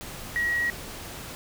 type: tone in noise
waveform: sine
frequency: 1906 Hz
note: A#6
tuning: 38 cents sharp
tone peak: -23 dBFS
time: 0.36-0.7 s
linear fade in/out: 0 ms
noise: pink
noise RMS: -39 dBFS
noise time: 0.01-1.35 s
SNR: +13 dB
effects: none